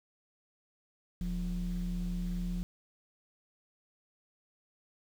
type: ring-modulated tone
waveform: triangle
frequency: 69.3 Hz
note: C#2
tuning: in tune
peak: -26 dBFS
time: 1.21-2.63 s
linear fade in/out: 0 ms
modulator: 108 Hz
effects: tanh soft clip ceiling -24 dBFS + 9-bit